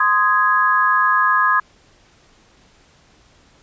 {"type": "chord", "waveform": "sine", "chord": "Ab major", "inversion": "first", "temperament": "just", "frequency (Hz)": [1038.3, 1245.9, 1661.2], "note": ["C6", "Eb6", "Ab6"], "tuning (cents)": [-14, 2, 0], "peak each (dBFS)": -17, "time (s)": [0, 1.6], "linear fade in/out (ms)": 5, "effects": ["pink hiss -53 dBFS RMS until 3.62 s", "resampled to 16000 Hz"]}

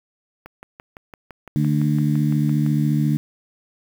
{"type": "click train", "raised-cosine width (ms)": 0.5, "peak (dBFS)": -23, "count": 14, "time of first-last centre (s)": [0.46, 2.663], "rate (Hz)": 5.9}
{"type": "harmonic tone", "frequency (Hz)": 74.3, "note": "D2", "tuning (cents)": 21, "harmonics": [2, 3, 4], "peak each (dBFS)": [-18, -22, -24], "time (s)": [1.56, 3.17], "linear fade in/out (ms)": 0}
{"effects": ["7-bit"]}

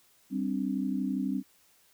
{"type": "chord", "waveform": "sine", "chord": "G suspended fourth", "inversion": "none", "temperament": "equal", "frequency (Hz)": [196, 261.6, 293.7], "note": ["G3", "C4", "D4"], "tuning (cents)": [0, 0, 0], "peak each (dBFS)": [-32, -31, -35], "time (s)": [0.3, 1.43], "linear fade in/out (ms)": 50, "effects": ["white hiss -64 dBFS RMS until 1.93 s"]}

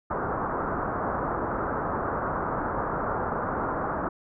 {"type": "low-pass noise", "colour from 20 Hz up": "white", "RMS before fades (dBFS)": -29, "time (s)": [0.1, 4.09], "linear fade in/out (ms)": 10, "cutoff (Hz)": 1400, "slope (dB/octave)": 48, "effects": []}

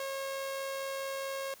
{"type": "tone with amplitude modulation", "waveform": "sawtooth", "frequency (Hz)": 543, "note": "C#5", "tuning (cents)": -36, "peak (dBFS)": -30, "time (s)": [0, 1.54], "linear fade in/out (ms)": 2, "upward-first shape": "sine", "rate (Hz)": 84.6, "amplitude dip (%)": 25, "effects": ["white hiss -56 dBFS RMS until 1.6 s"]}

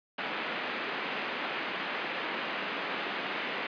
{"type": "band-pass noise", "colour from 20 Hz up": "white", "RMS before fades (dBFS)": -35, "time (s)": [0.18, 3.67], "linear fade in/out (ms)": 5, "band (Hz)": [200, 2800], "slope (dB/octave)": 24, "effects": ["resampled to 11025 Hz"]}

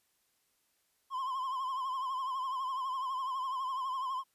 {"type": "tone with vibrato", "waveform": "triangle", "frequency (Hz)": 1046.5, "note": "C6", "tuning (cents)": 0, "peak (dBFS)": -31, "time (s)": [1.1, 4.24], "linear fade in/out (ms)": 50, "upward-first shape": "triangle", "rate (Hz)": 12, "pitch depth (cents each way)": 91, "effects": ["white hiss -75 dBFS RMS until 4.34 s", "resampled to 32000 Hz"]}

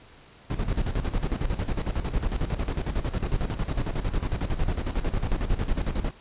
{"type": "noise with tremolo", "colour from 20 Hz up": "brown", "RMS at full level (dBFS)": -24, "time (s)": [0.5, 6.11], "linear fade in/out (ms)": 2, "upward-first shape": "square", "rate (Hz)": 11, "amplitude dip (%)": 70, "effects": ["pink hiss -52 dBFS RMS until 6.2 s", "resampled to 8000 Hz"]}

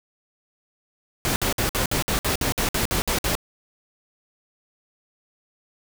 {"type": "noise bursts", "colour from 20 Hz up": "pink", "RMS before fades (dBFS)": -23, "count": 13, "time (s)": [1.25, 3.352], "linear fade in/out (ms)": 0, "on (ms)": 110, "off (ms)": 56, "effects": []}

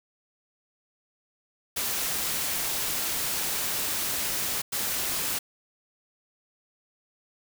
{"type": "noise bursts at uneven times", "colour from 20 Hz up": "white", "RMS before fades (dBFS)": -29, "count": 2, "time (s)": [[1.76, 4.62], [4.72, 5.39]], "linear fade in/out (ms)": 10, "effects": []}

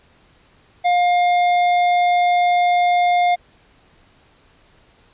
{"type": "tone with tanh clipping", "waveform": "triangle", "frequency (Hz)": 709, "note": "F5", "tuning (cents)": 26, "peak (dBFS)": -15, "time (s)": [0.84, 3.36], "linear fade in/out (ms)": 20, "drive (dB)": 17, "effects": ["pink hiss -54 dBFS RMS until 5.13 s", "resampled to 8000 Hz"]}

